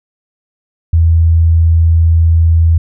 sine tone, 82.41 Hz, E2, in tune, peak -5 dBFS, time 0.93-2.78 s, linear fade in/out 5 ms, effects none

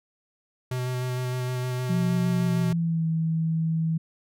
square tone with vibrato, 126.2 Hz, B2, 38 cents sharp, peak -27 dBFS, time 0.71-2.73 s, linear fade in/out 5 ms, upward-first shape square, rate 6.5 Hz, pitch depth 11 cents each way
sine tone with pitch glide, 176.6 to 161.94 Hz, F3 to E3, +20 to -30 cents, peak -22 dBFS, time 1.89-3.98 s, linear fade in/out 10 ms, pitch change -150 cents, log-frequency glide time 2.37-3.06 s
effects none

